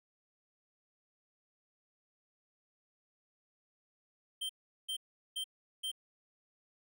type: tone bursts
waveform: square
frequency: 3136 Hz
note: G7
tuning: in tune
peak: -36 dBFS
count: 4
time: 4.41-5.916 s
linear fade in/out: 10 ms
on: 84 ms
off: 390 ms
effects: none